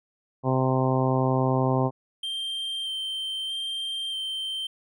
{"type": "harmonic tone", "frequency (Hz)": 130.4, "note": "C3", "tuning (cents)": -5, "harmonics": [1, 2, 3, 4, 5, 6, 7, 8], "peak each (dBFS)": [-24, -27, -29, -30, -31, -32, -32, -33], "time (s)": [0.43, 1.91], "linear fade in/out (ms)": 50}
{"type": "tone with vibrato", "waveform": "triangle", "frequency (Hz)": 3144, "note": "G7", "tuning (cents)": 4, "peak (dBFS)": -27, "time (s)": [2.23, 4.67], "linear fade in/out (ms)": 5, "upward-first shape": "square", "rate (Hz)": 0.79, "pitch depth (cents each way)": 11}
{"effects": []}